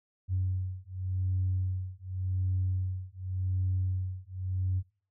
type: beating tone pair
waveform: sine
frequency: 92.5 / 93.38 Hz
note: F#2 / F#2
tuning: 0 / +16 cents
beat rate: 0.88 Hz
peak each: -31 dBFS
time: 0.28-4.83 s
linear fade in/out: 50 ms
effects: noise-tail reverb RT60 0.4 s tail -22 dB re dry + tanh soft clip ceiling -21 dBFS